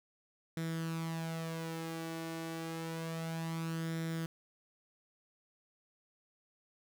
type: tone with flanger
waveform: sawtooth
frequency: 163.6 Hz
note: E3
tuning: 13 cents flat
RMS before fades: -39 dBFS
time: 0.57-4.26 s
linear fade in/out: 2 ms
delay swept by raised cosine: 0.54 to 2.74 ms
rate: 0.29 Hz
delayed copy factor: +0.55
effects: none